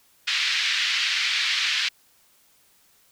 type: band-pass noise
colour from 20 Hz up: pink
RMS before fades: -24 dBFS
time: 0.27-1.89 s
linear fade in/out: 10 ms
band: 1900 to 4700 Hz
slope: 24 dB/octave
effects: white hiss -60 dBFS RMS until 3.11 s